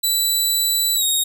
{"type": "tone with pitch glide", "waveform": "15% pulse", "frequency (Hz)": [3968, 3747], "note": ["B7", "A#7"], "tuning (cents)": [7, 8], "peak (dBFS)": -10, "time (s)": [0.03, 1.24], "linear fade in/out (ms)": 10, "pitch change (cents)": -99, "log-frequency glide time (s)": [0.95, 1.04], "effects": []}